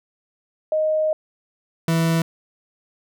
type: tone pair in turn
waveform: sine / 40% pulse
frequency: 622.3 / 164.46 Hz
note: D#5 / E3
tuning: 0 / -4 cents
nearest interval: octave + major seventh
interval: 2304 cents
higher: first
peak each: -17 / -16 dBFS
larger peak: second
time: 0.72-1.13 / 1.88-2.22 s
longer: first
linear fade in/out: 2 ms
effects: none